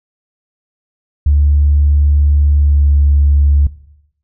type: tone with pitch glide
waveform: sine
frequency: 72.7 to 71.66 Hz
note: D2 to D2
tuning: -17 to -42 cents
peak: -6 dBFS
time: 1.26-3.67 s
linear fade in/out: 5 ms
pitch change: -25 cents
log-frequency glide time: 2.57-2.88 s
effects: noise-tail reverb RT60 0.8 s tail -18 dB re dry + tanh soft clip ceiling -2 dBFS